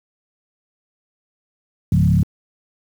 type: tone with frequency modulation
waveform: sine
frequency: 128.7 Hz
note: C3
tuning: 28 cents flat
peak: -11 dBFS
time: 1.92-2.23 s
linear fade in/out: 2 ms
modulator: 35.5 Hz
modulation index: 1.7
effects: high-pass 60 Hz 12 dB/octave + 7-bit